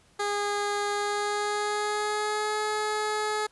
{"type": "tone with pitch glide", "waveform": "15% pulse", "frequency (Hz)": [409.7, 425.6], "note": ["G#4", "G#4"], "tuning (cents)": [-24, 42], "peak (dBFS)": -20, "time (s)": [0.19, 3.47], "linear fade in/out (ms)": 10, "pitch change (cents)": 66, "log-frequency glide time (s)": [0.92, 2.59], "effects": ["pink hiss -61 dBFS RMS until 3.51 s", "resampled to 24000 Hz"]}